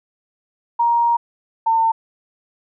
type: tone pair in turn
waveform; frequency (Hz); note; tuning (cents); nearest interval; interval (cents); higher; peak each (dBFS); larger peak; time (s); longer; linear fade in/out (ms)
sine; 940 / 902.9; A#5 / A5; +14 / +44; minor second; 70; first; -13; neither; 0.79-1.17 / 1.66-1.92; first; 10
effects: none